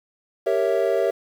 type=chord; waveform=triangle; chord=G diminished seventh; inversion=none; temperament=equal with one note detuned; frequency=392 / 464 / 554.4 / 659.3 Hz; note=G4 / Bb4 / Db5 / Fb5; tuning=0 / -8 / 0 / 0 cents; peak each=-22 dBFS; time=0.46-1.11 s; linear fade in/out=10 ms; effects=8-bit